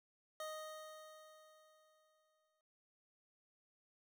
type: tone with exponential decay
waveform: 25% pulse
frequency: 622.3 Hz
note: D#5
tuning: in tune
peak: -39 dBFS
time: 0.4-2.61 s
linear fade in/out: 2 ms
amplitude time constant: 480 ms
effects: none